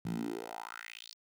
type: tone with high-pass filter sweep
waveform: 10% pulse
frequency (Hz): 56.6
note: A1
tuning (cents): +50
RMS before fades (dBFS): -41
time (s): 0.05-1.14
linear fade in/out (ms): 5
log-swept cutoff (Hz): 140 to 4900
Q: 4.3
effects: none